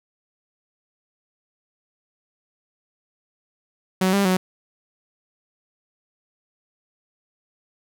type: tone with pitch steps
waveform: sawtooth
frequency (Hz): 187.1 / 199.2 / 185.2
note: F#3 / G3 / F#3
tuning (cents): +20 / +28 / +2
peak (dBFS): -13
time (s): 4.01-4.37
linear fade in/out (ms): 5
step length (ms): 120
effects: none

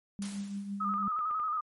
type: tone with tremolo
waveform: sine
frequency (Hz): 200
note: G3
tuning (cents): +35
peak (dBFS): -32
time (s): 0.19-1.08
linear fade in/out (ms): 0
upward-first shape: triangle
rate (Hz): 6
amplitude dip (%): 60
type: noise with exponential decay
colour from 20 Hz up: white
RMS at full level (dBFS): -41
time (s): 0.22-1.05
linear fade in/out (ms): 1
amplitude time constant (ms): 180
type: tone with vibrato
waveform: sine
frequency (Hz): 1244.5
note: D#6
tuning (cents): 0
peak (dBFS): -29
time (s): 0.8-1.61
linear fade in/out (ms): 10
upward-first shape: square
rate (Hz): 11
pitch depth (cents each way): 48
type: clicks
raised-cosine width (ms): 0.5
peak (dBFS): -35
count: 4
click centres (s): 0.94 / 1.19 / 1.311 / 1.399
effects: MP3 48 kbps

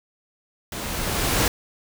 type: noise with level ramp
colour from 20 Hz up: pink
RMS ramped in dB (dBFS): -32 to -19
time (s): 0.72-1.48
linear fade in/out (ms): 2
effects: none

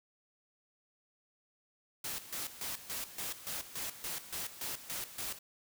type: noise with tremolo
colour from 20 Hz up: white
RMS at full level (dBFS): -39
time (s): 2.04-5.39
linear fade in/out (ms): 5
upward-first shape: square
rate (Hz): 3.5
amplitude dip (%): 75
effects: none

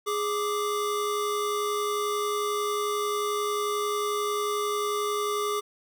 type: tone pair together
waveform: square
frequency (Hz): 415.3 / 1174.7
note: G#4 / D6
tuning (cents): 0 / 0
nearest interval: octave + tritone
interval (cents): 1800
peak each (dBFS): -29 / -30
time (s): 0.06-5.61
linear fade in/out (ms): 20
effects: none

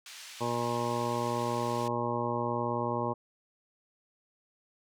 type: band-pass noise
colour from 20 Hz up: pink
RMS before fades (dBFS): -47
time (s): 0.06-1.88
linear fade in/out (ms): 2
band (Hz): 2200 to 7700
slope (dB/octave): 12
type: harmonic tone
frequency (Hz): 119.4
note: A#2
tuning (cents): +42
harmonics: 1 / 2 / 3 / 4 / 5 / 7 / 8 / 9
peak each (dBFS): -37 / -37 / -37 / -37 / -37 / -37 / -37 / -37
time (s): 0.4-3.14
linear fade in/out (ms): 20
effects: none

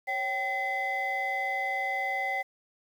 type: tone cluster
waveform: sine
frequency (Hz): 550 / 773 / 2035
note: C#5 / G5 / C7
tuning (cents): -14 / -24 / -49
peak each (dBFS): -37 / -30 / -29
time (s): 0.07-2.43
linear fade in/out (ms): 20
effects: tanh soft clip ceiling -23 dBFS + 9-bit

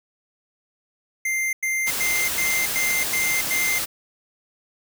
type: tone bursts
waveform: square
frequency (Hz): 2093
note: C7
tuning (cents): 0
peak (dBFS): -22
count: 7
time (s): 1.25-3.786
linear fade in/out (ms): 5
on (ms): 280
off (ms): 96
type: noise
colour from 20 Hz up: white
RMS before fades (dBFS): -26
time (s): 1.86-3.86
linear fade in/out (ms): 20
effects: none

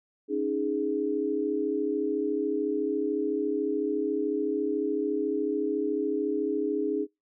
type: chord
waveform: sine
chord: C# suspended second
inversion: none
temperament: equal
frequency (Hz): 277.2 / 311.1 / 415.3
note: C#4 / D#4 / G#4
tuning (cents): 0 / 0 / 0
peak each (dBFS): -32 / -30 / -28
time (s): 0.28-7.07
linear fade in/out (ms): 50
effects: noise-tail reverb RT60 0.2 s tail -25 dB re dry

